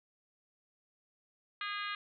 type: harmonic tone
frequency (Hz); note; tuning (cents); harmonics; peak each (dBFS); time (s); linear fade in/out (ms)
409.7; G#4; -24; 3 / 4 / 5 / 6 / 7 / 8 / 9 / 10; -40 / -42 / -44 / -46 / -47 / -48 / -49 / -50; 1.61-1.95; 2
effects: none